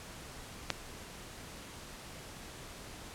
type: click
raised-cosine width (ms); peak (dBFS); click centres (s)
0.2; -12; 0.703
effects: pink hiss -48 dBFS RMS until 3.14 s + low-pass 11000 Hz 12 dB/octave